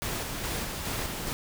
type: noise with tremolo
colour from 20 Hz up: pink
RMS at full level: -32 dBFS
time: 0.02-1.33 s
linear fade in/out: 0 ms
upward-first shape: square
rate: 2.4 Hz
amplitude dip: 30%
effects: none